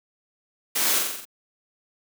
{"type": "noise with echo", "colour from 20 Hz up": "white", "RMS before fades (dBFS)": -24, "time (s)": [0.75, 0.99], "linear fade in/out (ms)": 10, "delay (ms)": 44, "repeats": 6, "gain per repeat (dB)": -3, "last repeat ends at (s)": 1.254, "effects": ["high-pass 200 Hz 12 dB/octave"]}